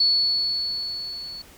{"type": "tone with level ramp", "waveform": "sine", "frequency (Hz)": 4418, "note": "C#8", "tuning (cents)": -7, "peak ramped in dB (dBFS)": [-15, -34], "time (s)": [0, 1.42], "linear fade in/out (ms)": 5, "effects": ["pink hiss -49 dBFS RMS until 1.57 s"]}